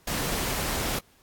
pink noise, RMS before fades -29 dBFS, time 0.07-0.99 s, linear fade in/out 5 ms, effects pink hiss -60 dBFS RMS until 1.22 s + AAC 64 kbps

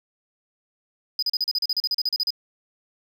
triangle tone bursts, 4978 Hz, D#8, in tune, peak -19 dBFS, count 16, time 1.19-2.305 s, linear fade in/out 2 ms, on 35 ms, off 37 ms, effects none

